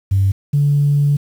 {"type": "tone pair in turn", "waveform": "sine", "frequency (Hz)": [97.2, 144.09], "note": ["G2", "D3"], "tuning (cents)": [-14, -33], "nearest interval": "perfect fifth", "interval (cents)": 681, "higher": "second", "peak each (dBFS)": -10, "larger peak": "neither", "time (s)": [[0.11, 0.32], [0.53, 1.17]], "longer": "second", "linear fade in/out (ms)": 10, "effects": ["tanh soft clip ceiling -6 dBFS", "7-bit"]}